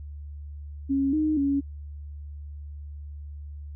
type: tone with pitch steps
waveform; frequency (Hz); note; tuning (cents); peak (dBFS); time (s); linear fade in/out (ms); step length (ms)
sine; 273.8 / 308.3 / 279.3; C#4 / D#4 / C#4; -21 / -16 / +13; -21; 0.89-1.61; 20; 240
effects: added 73 Hz sine -36 dBFS peak until 3.75 s